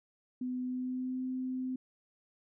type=tone with pitch glide; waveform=sine; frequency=251.9 to 257 Hz; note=B3 to C4; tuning=+34 to -31 cents; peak=-33 dBFS; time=0.41-1.76 s; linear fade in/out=5 ms; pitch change=+35 cents; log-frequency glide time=0.61-1.22 s; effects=none